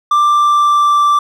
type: tone with pitch glide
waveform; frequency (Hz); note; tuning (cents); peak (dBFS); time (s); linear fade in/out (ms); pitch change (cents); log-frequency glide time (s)
triangle; 1181 to 1171.5; D6 to D6; +9 to -5; -6; 0.11-1.19; 5; -14; 0.28-1.02
effects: none